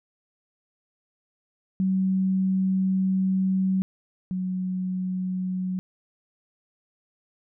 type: tone pair in turn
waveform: sine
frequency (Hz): 189.2 / 184.88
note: F#3 / F#3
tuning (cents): +39 / -1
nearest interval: unison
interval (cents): 40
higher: first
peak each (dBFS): -20 / -25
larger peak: first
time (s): 1.8-3.82 / 4.31-5.79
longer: first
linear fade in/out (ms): 0
effects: none